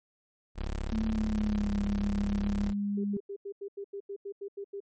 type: tone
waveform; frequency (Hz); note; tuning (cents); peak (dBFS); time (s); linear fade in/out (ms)
25% pulse; 35; C#1; +18; -28; 0.55-2.74; 50
type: tone with pitch glide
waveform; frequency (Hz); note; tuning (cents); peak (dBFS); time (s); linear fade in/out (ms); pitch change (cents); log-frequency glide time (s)
sine; 220 to 202.9; A3 to G#3; 0 to -40; -28; 0.92-3.17; 2; -140; 1.1-1.78
type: tone bursts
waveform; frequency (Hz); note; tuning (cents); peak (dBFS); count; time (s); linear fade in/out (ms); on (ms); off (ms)
sine; 399.7; G4; +34; -35; 12; 2.97-4.804; 10; 74; 86
effects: MP3 32 kbps

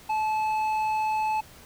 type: tone with hard clipping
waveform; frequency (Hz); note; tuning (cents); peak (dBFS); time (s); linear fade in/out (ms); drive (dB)
sine; 866; A5; -28; -25; 0.09-1.41; 10; 6
effects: pink hiss -50 dBFS RMS until 1.65 s

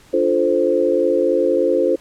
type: chord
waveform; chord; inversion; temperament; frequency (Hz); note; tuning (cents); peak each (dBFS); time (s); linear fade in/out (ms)
sine; D minor seventh; none; equal; 293.7 / 349.2 / 440 / 523.3; D4 / F4 / A4 / C5; 0 / 0 / 0 / 0; -23 / -19 / -20 / -17; 0.13-1.96; 10
effects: pink hiss -49 dBFS RMS until 2 s + low-pass 11000 Hz 12 dB/octave

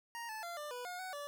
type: tone with pitch steps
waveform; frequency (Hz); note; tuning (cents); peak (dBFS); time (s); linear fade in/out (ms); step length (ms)
25% pulse; 935 / 871 / 689 / 594 / 492.2 / 718 / 746 / 578; A#5 / A5 / F5 / D5 / B4 / F5 / F#5 / D5; +5 / -18 / -24 / +20 / -6 / +48 / +14 / -28; -38; 0.15-1.27; 0; 140
effects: none

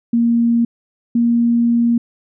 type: tone pair in turn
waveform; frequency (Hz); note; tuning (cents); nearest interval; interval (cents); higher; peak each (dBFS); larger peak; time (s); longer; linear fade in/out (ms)
sine; 234 / 235.3; A#3 / A#3; +7 / +16; unison; 9; second; -11; neither; 0.13-0.65 / 1.15-1.98; second; 5
effects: none

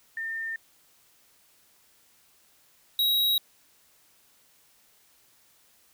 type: tone pair in turn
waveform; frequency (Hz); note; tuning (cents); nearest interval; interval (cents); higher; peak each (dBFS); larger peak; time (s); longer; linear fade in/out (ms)
sine / square; 1809 / 3833; A6 / A#7; +48 / +47; octave + minor second; 1299; second; -30 / -22; second; 0.17-0.56 / 2.99-3.38; neither; 2
effects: white hiss -62 dBFS RMS until 5.93 s

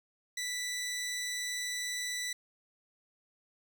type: tone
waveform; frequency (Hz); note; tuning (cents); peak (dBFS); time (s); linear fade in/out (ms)
15% pulse; 1975.5; B6; 0; -28; 0.37-2.33; 5
effects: none

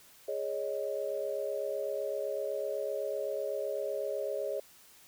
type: chord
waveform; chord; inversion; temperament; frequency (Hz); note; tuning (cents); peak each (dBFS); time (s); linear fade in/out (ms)
sine; Ab suspended fourth; none; equal; 415.3 / 554.4 / 622.3; Ab4 / Db5 / Eb5; 0 / 0 / 0; -37 / -35 / -37; 0.28-4.6; 5
effects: white hiss -58 dBFS RMS until 5.07 s

